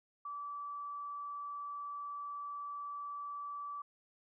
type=tone; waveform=sine; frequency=1156 Hz; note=D6; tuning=28 cents flat; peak=-40 dBFS; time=0.25-3.82 s; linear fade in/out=5 ms; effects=none